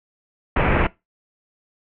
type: low-pass noise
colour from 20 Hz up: pink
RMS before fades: -18 dBFS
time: 0.56-0.87 s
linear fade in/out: 5 ms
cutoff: 2600 Hz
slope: 48 dB/octave
effects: noise-tail reverb RT60 0.2 s tail -20 dB re dry